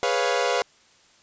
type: chord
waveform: sawtooth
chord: C# dominant seventh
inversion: second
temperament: equal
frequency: 415.3 / 493.9 / 554.4 / 698.5 Hz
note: G#4 / B4 / C#5 / E#5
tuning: 0 / 0 / 0 / 0 cents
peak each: -25 / -21 / -23 / -23 dBFS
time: 0.03-0.62 s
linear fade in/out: 0 ms
effects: white hiss -57 dBFS RMS until 1.22 s + resampled to 16000 Hz